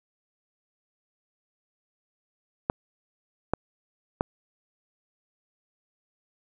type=clicks; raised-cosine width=1 ms; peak=-9 dBFS; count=3; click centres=2.699 / 3.536 / 4.209 s; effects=none